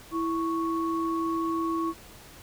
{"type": "tone pair together", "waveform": "sine", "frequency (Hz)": [329.6, 1108.6], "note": ["E4", "C#6"], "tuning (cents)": [0, 0], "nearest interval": "octave + major sixth", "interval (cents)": 2100, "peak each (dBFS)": [-27, -30], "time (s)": [0.11, 1.94], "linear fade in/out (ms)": 50, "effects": ["pink hiss -49 dBFS RMS until 2.42 s"]}